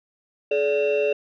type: tone cluster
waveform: sine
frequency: 426.6 / 578 / 2711 Hz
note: G#4 / D5 / E7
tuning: +46 / -28 / +48 cents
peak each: -20 / -21 / -28 dBFS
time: 0.51-1.13 s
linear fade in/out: 5 ms
effects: tanh soft clip ceiling -14 dBFS